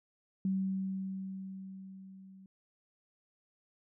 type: tone with level ramp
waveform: sine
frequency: 191.1 Hz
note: G3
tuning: 44 cents flat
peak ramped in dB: -28 to -52 dBFS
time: 0.45-2.46 s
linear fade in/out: 2 ms
effects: none